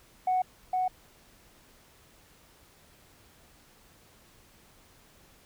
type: tone with echo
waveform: sine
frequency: 740 Hz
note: F#5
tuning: in tune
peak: -22 dBFS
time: 0.27-0.42 s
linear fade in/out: 5 ms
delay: 460 ms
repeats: 1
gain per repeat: -2 dB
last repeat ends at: 0.88 s
effects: tanh soft clip ceiling -20 dBFS + pink hiss -59 dBFS RMS until 5.45 s